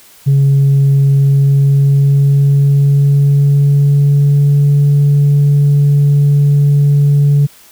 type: tone with pitch glide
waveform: sine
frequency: 138.59 to 143.48 Hz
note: C#3 to D3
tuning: 0 to -40 cents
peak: -4 dBFS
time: 0.26-7.47 s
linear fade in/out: 20 ms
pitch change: +60 cents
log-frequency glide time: 1.17-4.79 s
effects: tanh soft clip ceiling -4 dBFS + white hiss -42 dBFS RMS until 7.71 s